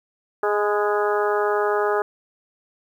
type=harmonic tone with a mistuned harmonic; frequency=207.7 Hz; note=G#3; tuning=in tune; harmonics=2 / 3 / 4 / 5 / 6 / 7 / 8; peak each=-21 / -27 / -26 / -31 / -27 / -31 / -33 dBFS; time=0.43-2.02 s; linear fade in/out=2 ms; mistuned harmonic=5; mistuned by=-33 cents; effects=9-bit